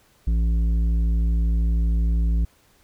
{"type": "tone with tanh clipping", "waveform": "sine", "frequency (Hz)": 56.4, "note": "A1", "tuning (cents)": 44, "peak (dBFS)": -19, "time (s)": [0.27, 2.45], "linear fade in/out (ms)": 5, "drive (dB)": 9, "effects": ["pink hiss -59 dBFS RMS until 2.83 s"]}